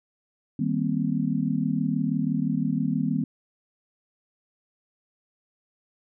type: chord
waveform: sine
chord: C minor seventh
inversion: first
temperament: just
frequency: 156.98 / 196.22 / 235.5 / 261.6 Hz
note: Eb3 / G3 / Bb3 / C4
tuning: +16 / +2 / +18 / 0 cents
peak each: -28 dBFS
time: 0.59-3.24 s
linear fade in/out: 5 ms
effects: none